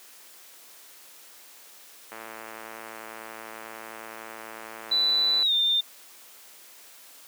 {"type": "click train", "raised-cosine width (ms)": 0.5, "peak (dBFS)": -24, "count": 368, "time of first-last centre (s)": [2.12, 5.426], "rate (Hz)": 111}
{"type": "tone with pitch glide", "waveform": "sine", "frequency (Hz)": [3978, 3606], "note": ["B7", "A7"], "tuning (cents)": [12, 42], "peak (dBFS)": -20, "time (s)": [4.91, 5.81], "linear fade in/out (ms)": 10, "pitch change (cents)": -170, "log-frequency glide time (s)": [5.42, 5.53]}
{"effects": ["white hiss -50 dBFS RMS until 7.27 s", "high-pass 300 Hz 12 dB/octave"]}